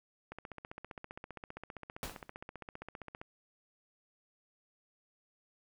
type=click train; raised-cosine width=0.5 ms; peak=-29 dBFS; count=45; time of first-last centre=0.32-3.215 s; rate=15.2 Hz
type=noise with exponential decay; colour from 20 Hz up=pink; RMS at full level=-38 dBFS; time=2.03-2.3 s; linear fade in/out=1 ms; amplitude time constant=58 ms
effects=none

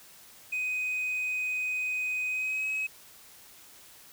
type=tone with pitch glide; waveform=sine; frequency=2505 to 2553 Hz; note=D#7 to D#7; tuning=+11 to +44 cents; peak=-26 dBFS; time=0.52-2.87 s; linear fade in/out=10 ms; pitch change=+33 cents; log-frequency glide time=2.28-2.68 s; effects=tanh soft clip ceiling -27 dBFS + white hiss -53 dBFS RMS until 4.12 s

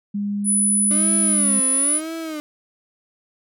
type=tone with pitch glide; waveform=sine; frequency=203.6 to 205.5 Hz; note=G#3 to G#3; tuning=-34 to -18 cents; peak=-21 dBFS; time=0.14-1.6 s; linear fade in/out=10 ms; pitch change=+16 cents; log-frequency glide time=0.55-0.84 s
type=tone; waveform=sine; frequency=9956 Hz; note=D#9; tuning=in tune; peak=-16 dBFS; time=0.44-2.01 s; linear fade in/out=50 ms
type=tone with vibrato; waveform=35% pulse; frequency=293.7 Hz; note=D4; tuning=in tune; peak=-25 dBFS; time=0.91-2.4 s; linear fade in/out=0 ms; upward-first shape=sine; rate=1 Hz; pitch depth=190 cents each way
effects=none

